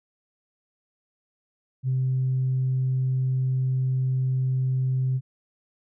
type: tone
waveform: sine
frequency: 130 Hz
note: C3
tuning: 11 cents flat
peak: -20 dBFS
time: 1.83-5.21 s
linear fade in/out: 50 ms
effects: tanh soft clip ceiling -17 dBFS